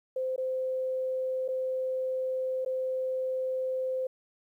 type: tone with dropouts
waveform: sine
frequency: 518 Hz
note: C5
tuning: 17 cents flat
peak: -28 dBFS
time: 0.16-4.07 s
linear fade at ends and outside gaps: 5 ms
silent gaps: 0.362-0.379 / 1.48-1.486 / 2.649-2.66 s
effects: 11-bit